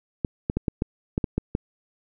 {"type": "clicks", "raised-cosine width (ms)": 3, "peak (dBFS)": -10, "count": 9, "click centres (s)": [0.248, 0.499, 0.57, 0.682, 0.821, 1.179, 1.242, 1.38, 1.551], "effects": []}